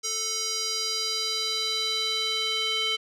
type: tone with band-pass filter sweep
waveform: square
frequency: 440 Hz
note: A4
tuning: in tune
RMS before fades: -28 dBFS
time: 0.03-2.97 s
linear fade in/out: 20 ms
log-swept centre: 5900 to 3200 Hz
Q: 3.6
effects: none